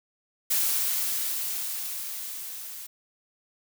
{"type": "noise with level ramp", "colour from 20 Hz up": "blue", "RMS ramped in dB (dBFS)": [-24, -40], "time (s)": [0.5, 2.87], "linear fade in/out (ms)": 10, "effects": []}